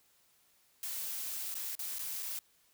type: noise with dropouts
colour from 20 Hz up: blue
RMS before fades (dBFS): -39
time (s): 0.83-2.39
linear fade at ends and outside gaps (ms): 1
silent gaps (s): 1.542-1.553 / 1.752-1.792 / 1.985-1.992 / 2.225-2.228
effects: white hiss -69 dBFS RMS until 2.73 s